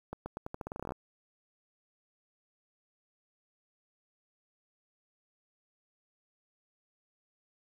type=accelerating click train; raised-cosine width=1 ms; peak=-24 dBFS; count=16; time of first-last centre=0.13-0.921 s; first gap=130 ms; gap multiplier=0.85; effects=9-bit